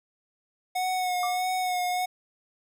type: tone with vibrato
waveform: square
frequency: 731 Hz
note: F#5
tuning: 21 cents flat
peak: -26 dBFS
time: 0.75-2.06 s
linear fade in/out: 10 ms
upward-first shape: sine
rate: 1.6 Hz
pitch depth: 27 cents each way
type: tone with exponential decay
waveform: triangle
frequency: 1172 Hz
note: D6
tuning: 4 cents flat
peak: -27 dBFS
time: 1.23-1.48 s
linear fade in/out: 2 ms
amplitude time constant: 53 ms
effects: none